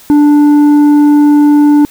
sine tone with tanh clipping, 293.7 Hz, D4, in tune, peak -4 dBFS, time 0.1-1.85 s, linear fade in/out 0 ms, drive 6 dB, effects white hiss -38 dBFS RMS until 1.9 s

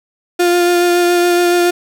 35% pulse tone with vibrato, 350.9 Hz, F4, 8 cents sharp, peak -8 dBFS, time 0.39-1.71 s, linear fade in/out 10 ms, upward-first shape sine, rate 7.1 Hz, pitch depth 12 cents each way, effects none

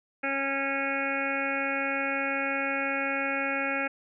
harmonic tone, 274.4 Hz, C#4, 17 cents flat, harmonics 1 / 2 / 3 / 5 / 6 / 7 / 8 / 9 / 10, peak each -35 / -34 / -37 / -35 / -34 / -40 / -34 / -34 / -45 dBFS, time 0.23-3.88 s, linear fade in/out 10 ms, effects none

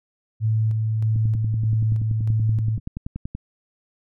sine tone with tremolo, 110 Hz, A2, in tune, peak -17 dBFS, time 0.4-2.8 s, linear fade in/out 50 ms, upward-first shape square, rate 1.6 Hz, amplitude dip 25%
click train, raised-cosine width 5 ms, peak -17 dBFS, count 24, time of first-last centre 1.16-3.35 s, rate 10.5 Hz
effects none

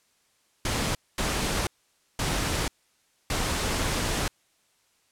pink noise bursts at uneven times, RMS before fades -27 dBFS, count 4, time 0.65-0.95 / 1.18-1.67 / 2.19-2.68 / 3.3-4.28 s, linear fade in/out 2 ms, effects white hiss -67 dBFS RMS until 5.11 s + low-pass 10000 Hz 12 dB/octave

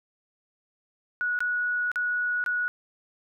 sine tone with dropouts, 1463 Hz, F#6, 20 cents flat, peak -24 dBFS, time 1.21-2.68 s, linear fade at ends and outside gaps 0 ms, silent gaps 1.39-1.405 / 1.916-1.958 / 2.44-2.462 s, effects none

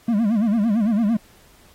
triangle tone with vibrato, 217.4 Hz, A3, 21 cents flat, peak -14 dBFS, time 0.08-1.17 s, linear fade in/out 5 ms, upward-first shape sine, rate 8.9 Hz, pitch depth 160 cents each way, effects pink hiss -53 dBFS RMS until 1.74 s + AAC 48 kbps

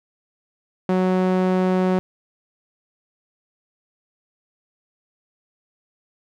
sawtooth tone with band-pass filter, 185 Hz, F#3, in tune, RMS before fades -19 dBFS, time 0.89-1.99 s, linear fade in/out 0 ms, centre 390 Hz, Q 0.56, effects none

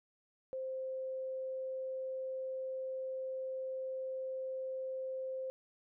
sine tone, 523.3 Hz, C5, in tune, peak -37 dBFS, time 0.53-5.5 s, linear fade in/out 0 ms, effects none

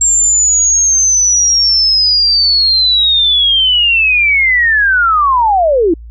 sine linear sweep, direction down, 7459 to 308.6 Hz, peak -7 dBFS, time 0.01-5.94 s, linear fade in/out 5 ms, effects added 57 Hz sine -28 dBFS peak until 6.1 s

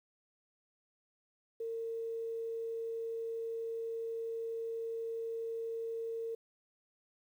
sine tone, 456.1 Hz, A#4, 38 cents flat, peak -36 dBFS, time 1.6-6.35 s, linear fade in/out 5 ms, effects 11-bit

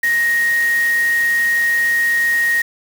sine tone in noise, 1872 Hz, A#6, 7 cents sharp, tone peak -13 dBFS, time 0.03-2.62 s, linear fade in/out 5 ms, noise white, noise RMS -30 dBFS, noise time 0.03-2.62 s, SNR +14 dB, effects none

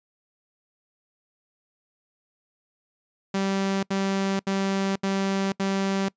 sawtooth tone bursts, 194.6 Hz, G3, 12 cents flat, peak -19 dBFS, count 5, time 3.34-6.086 s, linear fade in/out 5 ms, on 490 ms, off 74 ms, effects noise-tail reverb RT60 0.1 s tail -25 dB re dry + resampled to 16000 Hz

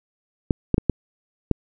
clicks, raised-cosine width 3 ms, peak -4 dBFS, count 5, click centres 0.508 / 0.743 / 0.781 / 0.897 / 1.513 s, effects none

